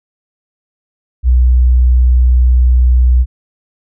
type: tone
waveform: sine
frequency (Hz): 62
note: B1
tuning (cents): +7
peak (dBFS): -5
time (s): 1.23-3.26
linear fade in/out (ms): 50
effects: none